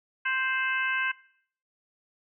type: harmonic tone with a mistuned harmonic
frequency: 523.3 Hz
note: C5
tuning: in tune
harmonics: 2 / 3 / 4 / 5 / 6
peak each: -34 / -27 / -33 / -32 / -41 dBFS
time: 0.25-1.12 s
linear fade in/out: 10 ms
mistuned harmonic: 6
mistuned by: -97 cents
effects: noise-tail reverb RT60 0.6 s tail -21 dB re dry